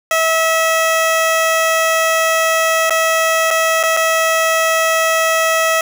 15% pulse tone with dropouts, 648 Hz, E5, 30 cents flat, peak -6 dBFS, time 0.11-5.81 s, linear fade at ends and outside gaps 2 ms, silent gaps 2.897-2.906 / 3.506-3.51 / 3.83-3.835 / 3.967-3.971 s, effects none

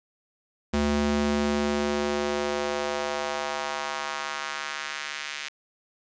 square tone with high-pass filter sweep, 72.9 Hz, D2, 12 cents flat, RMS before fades -28 dBFS, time 0.73-5.49 s, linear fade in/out 10 ms, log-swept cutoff 150 to 2200 Hz, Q 1.3, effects resampled to 16000 Hz + 8-bit

